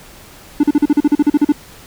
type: tone bursts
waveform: triangle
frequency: 293.7 Hz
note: D4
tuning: in tune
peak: -5 dBFS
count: 13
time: 0.6-1.522 s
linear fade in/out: 5 ms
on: 34 ms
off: 40 ms
effects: pink hiss -40 dBFS RMS until 1.86 s